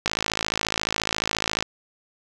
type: click train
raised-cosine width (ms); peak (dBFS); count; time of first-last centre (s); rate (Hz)
0.2; -5; 86; 0.06-1.625; 54.3
effects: none